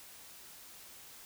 silence, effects white hiss -53 dBFS RMS until 1.25 s

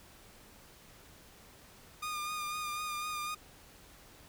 sawtooth tone with vibrato, 1217 Hz, D#6, 39 cents flat, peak -32 dBFS, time 2.02-3.35 s, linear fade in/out 10 ms, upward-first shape sine, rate 4 Hz, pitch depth 26 cents each way, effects pink hiss -57 dBFS RMS until 4.28 s

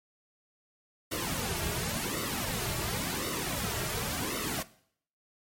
pink noise with flanger, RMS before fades -33 dBFS, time 1.11-4.63 s, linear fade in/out 10 ms, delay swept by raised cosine 1.2 to 4 ms, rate 0.92 Hz, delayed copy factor -0.8, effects noise-tail reverb RT60 0.6 s tail -18 dB re dry + MP3 64 kbps

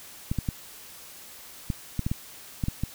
clicks, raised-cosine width 5 ms, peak -14 dBFS, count 10, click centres 0.315 / 0.387 / 0.488 / 1.702 / 1.993 / 2.065 / 2.115 / 2.638 / 2.684 / 2.836 s, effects white hiss -46 dBFS RMS until 2.94 s

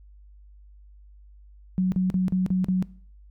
sine tone bursts, 185 Hz, F#3, in tune, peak -19 dBFS, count 6, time 1.78-2.825 s, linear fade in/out 0 ms, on 140 ms, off 41 ms, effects noise-tail reverb RT60 0.5 s tail -21 dB re dry + added 50 Hz sine -47 dBFS peak until 3.3 s

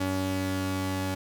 sawtooth tone pair together, 94.44 / 283 Hz, F#2 / C#4, +36 / +36 cents, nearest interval octave + perfect fifth, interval 1900 cents, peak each -27 / -26 dBFS, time 0-1.15 s, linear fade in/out 10 ms, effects none

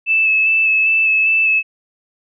sine tone with vibrato, 2619 Hz, E7, 12 cents flat, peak -11 dBFS, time 0.06-1.63 s, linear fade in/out 50 ms, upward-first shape square, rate 2.5 Hz, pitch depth 13 cents each way, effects none

